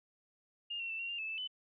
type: tone with pitch steps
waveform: sine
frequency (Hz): 2822 / 2725 / 2663 / 2745 / 2795 / 2615 / 2637 / 3012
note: F7 / F7 / E7 / F7 / F7 / E7 / E7 / F#7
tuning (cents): +17 / -43 / +17 / -31 / +1 / -15 / 0 / +30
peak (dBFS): -37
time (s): 0.7-1.476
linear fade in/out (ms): 10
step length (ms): 97
effects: none